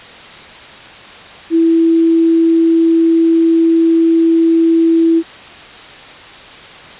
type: tone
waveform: sine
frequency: 329.6 Hz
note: E4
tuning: in tune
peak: -7 dBFS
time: 1.5-5.23 s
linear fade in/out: 50 ms
effects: white hiss -34 dBFS RMS until 6.99 s + resampled to 8000 Hz